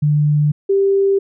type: tone pair in turn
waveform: sine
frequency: 148.6 / 393.2 Hz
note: D3 / G4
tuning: +21 / +5 cents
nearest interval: octave + perfect fourth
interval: 1684 cents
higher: second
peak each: -11 dBFS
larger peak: neither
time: 0.02-0.52 / 0.69-1.19 s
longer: neither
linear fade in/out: 10 ms
effects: none